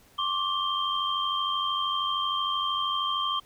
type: tone cluster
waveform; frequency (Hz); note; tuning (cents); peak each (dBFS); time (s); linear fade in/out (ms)
sine; 1070 / 1163 / 3164; C6 / D6 / G7; +38 / -17 / +15; -32 / -29 / -29; 0.18-3.4; 10
effects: pink hiss -58 dBFS RMS until 3.45 s